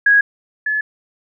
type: tone pair in turn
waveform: sine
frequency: 1654 / 1716.3 Hz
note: G#6 / A6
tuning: -8 / -44 cents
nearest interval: minor second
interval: 64 cents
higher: second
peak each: -8 / -16 dBFS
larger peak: first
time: 0.06-0.21 / 0.66-0.81 s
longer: neither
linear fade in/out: 5 ms
effects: none